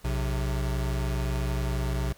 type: tone pair together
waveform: square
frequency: 60.3 / 130.08 Hz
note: B1 / C3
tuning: -41 / -10 cents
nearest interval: octave + minor second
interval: 1331 cents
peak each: -28 / -32 dBFS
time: 0.04-2.13 s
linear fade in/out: 10 ms
effects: pink hiss -56 dBFS RMS until 2.17 s